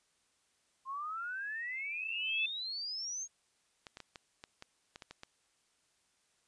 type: exponential sweep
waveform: sine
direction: up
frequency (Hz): 1046.5 to 6590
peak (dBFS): -37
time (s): 0.85-3.28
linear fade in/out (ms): 50
type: tone with exponential growth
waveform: sine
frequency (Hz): 2621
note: E7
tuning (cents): -11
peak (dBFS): -29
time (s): 1.17-2.46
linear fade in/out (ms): 5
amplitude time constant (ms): 280
type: clicks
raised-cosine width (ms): 0.2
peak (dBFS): -29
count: 10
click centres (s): 3.868 / 3.971 / 4.003 / 4.158 / 4.439 / 4.624 / 4.959 / 5.022 / 5.11 / 5.234
effects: white hiss -74 dBFS RMS until 6.47 s + resampled to 22050 Hz